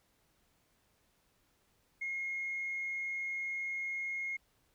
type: tone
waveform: sine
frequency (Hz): 2151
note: C7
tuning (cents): +47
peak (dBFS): -34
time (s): 2.01-4.37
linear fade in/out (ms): 10
effects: tanh soft clip ceiling -30 dBFS + pink hiss -73 dBFS RMS until 4.74 s